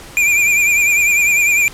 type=tone with vibrato; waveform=square; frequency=2386 Hz; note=D7; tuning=27 cents sharp; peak=-11 dBFS; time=0.17-1.68 s; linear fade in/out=0 ms; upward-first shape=triangle; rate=10 Hz; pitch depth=66 cents each way; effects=pink hiss -36 dBFS RMS until 1.73 s + low-pass 12000 Hz 12 dB/octave